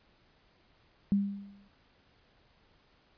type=tone with exponential decay; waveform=sine; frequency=200 Hz; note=G3; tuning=35 cents sharp; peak=-21 dBFS; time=1.12-1.68 s; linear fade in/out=0 ms; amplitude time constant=120 ms; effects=pink hiss -66 dBFS RMS until 3.17 s + resampled to 11025 Hz